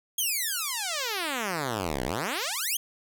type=exponential two-way sweep; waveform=5% pulse; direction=down then up; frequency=3322 to 58.27 to 3322 Hz; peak=-17 dBFS; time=0.18-2.77 s; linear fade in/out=5 ms; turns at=2.04 s; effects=none